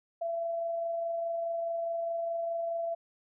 sine tone with amplitude modulation, 672 Hz, E5, 33 cents sharp, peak -29 dBFS, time 0.21-2.95 s, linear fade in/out 10 ms, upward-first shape sine, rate 24.8 Hz, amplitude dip 25%, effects none

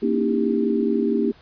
sine tone cluster, 232.4 / 273.1 / 303.9 / 328.5 / 397.8 Hz, A#3 / C#4 / D#4 / E4 / G4, -5 / -26 / -41 / -6 / +25 cents, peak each -22 / -27 / -26 / -28 / -23 dBFS, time 0.02-1.32 s, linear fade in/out 10 ms, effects pink hiss -52 dBFS RMS until 1.41 s + resampled to 11025 Hz

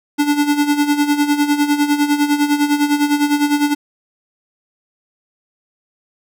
square tone with tremolo, 291.7 Hz, D4, 12 cents flat, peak -11 dBFS, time 0.18-3.75 s, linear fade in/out 20 ms, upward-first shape sine, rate 9.9 Hz, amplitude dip 70%, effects none

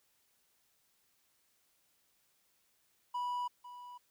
triangle tone with echo, 981 Hz, B5, 12 cents flat, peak -32 dBFS, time 3.14-3.48 s, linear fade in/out 10 ms, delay 500 ms, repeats 1, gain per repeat -13 dB, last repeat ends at 3.98 s, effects white hiss -74 dBFS RMS until 4.1 s

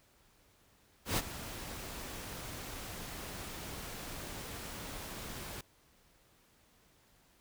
pink noise with ADSR envelope, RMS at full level -30 dBFS, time 1.05-5.61 s, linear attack 130 ms, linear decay 30 ms, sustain -14 dB, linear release 3 ms, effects pink hiss -67 dBFS RMS until 7.4 s

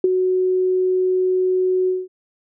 sine tone with ADSR envelope, 370 Hz, F#4, in tune, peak -9 dBFS, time 0.04-2.08 s, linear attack 3 ms, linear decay 21 ms, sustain -6 dB, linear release 200 ms, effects none

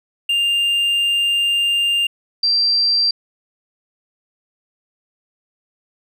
triangle / sine tone pair in turn, 2800 / 4709 Hz, F7 / D8, +4 / +4 cents, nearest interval major sixth, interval 900 cents, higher second, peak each -13 dBFS, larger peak neither, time 0.29-2.07 / 2.43-3.11 s, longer first, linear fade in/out 5 ms, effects none

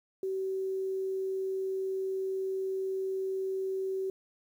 sine tone with quantisation, 382 Hz, G4, 45 cents flat, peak -30 dBFS, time 0.23-4.1 s, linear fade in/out 2 ms, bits 10, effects none

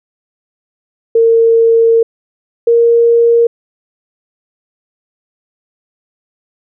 sine tone pair in turn, 457.2 / 467.1 Hz, A#4 / A#4, -34 / +3 cents, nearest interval unison, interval 37 cents, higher second, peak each -5 dBFS, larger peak neither, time 1.15-2.03 / 2.67-3.47 s, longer first, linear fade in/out 5 ms, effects none

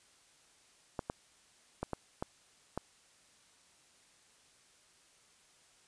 clicks, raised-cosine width 1 ms, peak -21 dBFS, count 6, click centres 0.992 / 1.099 / 1.83 / 1.933 / 2.225 / 2.776 s, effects white hiss -65 dBFS RMS until 5.87 s + resampled to 22050 Hz

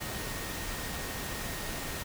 sine tone in noise, 1856 Hz, A#6, 8 cents flat, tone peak -46 dBFS, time 0-2.04 s, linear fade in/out 20 ms, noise pink, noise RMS -37 dBFS, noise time 0-2.04 s, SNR -12 dB, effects none

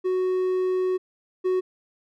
triangle tone pair in turn, 370 / 370 Hz, F#4 / F#4, 0 / 0 cents, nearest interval unison, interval 0 cents, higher neither, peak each -19 / -18 dBFS, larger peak second, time 0.04-0.98 / 1.44-1.61 s, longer first, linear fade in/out 20 ms, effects none

